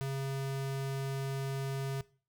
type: tone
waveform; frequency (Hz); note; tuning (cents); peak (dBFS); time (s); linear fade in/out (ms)
square; 136; C#3; -33; -34; 0.01-2.01; 0
effects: noise-tail reverb RT60 0.4 s tail -20 dB re dry